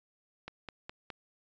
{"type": "click train", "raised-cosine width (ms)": 0.3, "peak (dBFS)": -25, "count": 4, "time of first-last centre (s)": [0.48, 1.102], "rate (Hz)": 4.82, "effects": ["resampled to 16000 Hz"]}